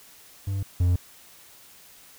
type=tone pair in turn; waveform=triangle; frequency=98 / 88.73 Hz; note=G2 / F2; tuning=0 / +28 cents; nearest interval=major second; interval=172 cents; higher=first; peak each=-23 / -16 dBFS; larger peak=second; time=0.47-0.63 / 0.8-0.96 s; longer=neither; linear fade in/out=5 ms; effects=white hiss -51 dBFS RMS until 2.18 s